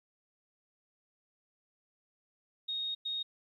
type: tone bursts at uneven times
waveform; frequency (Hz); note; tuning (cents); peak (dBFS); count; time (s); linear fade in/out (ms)
sine; 3729; A#7; 0; -33; 2; 2.68-2.95 / 3.05-3.23; 10
effects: 12-bit